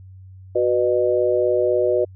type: chord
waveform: sine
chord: B major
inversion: second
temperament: equal with one note detuned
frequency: 370 / 493.9 / 610.2 Hz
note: F#4 / B4 / D#5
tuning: 0 / 0 / -34 cents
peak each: -20 dBFS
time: 0.55-2.05 s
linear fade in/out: 10 ms
effects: added 94 Hz sine -39 dBFS peak until 2.15 s